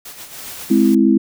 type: noise with tremolo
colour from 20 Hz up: white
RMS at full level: -33 dBFS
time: 0.05-0.65 s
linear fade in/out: 5 ms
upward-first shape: sine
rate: 7.4 Hz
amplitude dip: 55%
type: noise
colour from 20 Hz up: white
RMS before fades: -34 dBFS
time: 0.38-0.95 s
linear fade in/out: 5 ms
type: chord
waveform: sine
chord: Ab augmented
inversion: none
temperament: equal with one note detuned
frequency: 210.3 / 261.6 / 329.6 Hz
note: Ab3 / C4 / E4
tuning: +22 / 0 / 0 cents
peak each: -14 dBFS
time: 0.7-1.18 s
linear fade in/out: 10 ms
effects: none